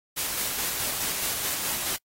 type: noise with tremolo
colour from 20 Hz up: white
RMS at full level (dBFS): -28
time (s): 0.16-1.97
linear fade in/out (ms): 20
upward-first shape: square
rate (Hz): 4.7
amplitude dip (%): 25
effects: noise-tail reverb RT60 0.1 s tail -26 dB re dry + AAC 48 kbps